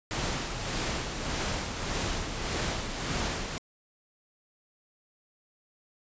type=noise with tremolo; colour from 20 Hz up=pink; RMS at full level=-30 dBFS; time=0.11-3.58 s; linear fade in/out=0 ms; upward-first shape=sine; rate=1.7 Hz; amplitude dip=45%; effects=resampled to 16000 Hz